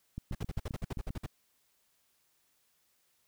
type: click train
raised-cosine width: 5 ms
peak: -26 dBFS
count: 8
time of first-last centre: 0.18-1.105 s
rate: 7.57 Hz
type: noise bursts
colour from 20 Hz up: brown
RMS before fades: -36 dBFS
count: 12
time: 0.32-1.263 s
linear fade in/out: 5 ms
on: 30 ms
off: 53 ms
effects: white hiss -73 dBFS RMS until 3.27 s